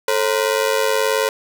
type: ring-modulated tone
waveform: sawtooth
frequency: 490.5 Hz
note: B4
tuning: 12 cents flat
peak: -9 dBFS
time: 0.08-1.29 s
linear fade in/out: 2 ms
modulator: 49.4 Hz
effects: none